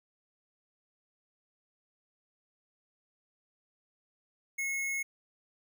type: tone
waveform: square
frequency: 2177 Hz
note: C#7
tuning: 32 cents flat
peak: -32 dBFS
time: 4.58-5.03 s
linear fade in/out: 10 ms
effects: none